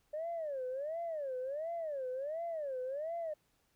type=tone with vibrato; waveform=sine; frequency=587.3 Hz; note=D5; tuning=in tune; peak=-35 dBFS; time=0.13-3.34 s; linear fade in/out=10 ms; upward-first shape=sine; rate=1.4 Hz; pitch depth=260 cents each way; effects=tanh soft clip ceiling -32 dBFS + pink hiss -75 dBFS RMS until 3.75 s